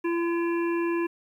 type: harmonic tone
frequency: 340 Hz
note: F4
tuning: 46 cents flat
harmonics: 1 / 3 / 5 / 7 / 8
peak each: -24 / -34 / -38 / -41 / -42 dBFS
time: 0.04-1.07 s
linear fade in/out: 10 ms
effects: 10-bit